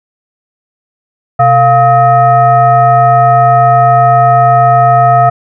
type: tone with frequency modulation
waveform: sine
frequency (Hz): 700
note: F5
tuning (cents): +4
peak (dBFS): -3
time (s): 1.39-5.3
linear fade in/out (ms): 10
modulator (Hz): 573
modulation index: 0.88
effects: none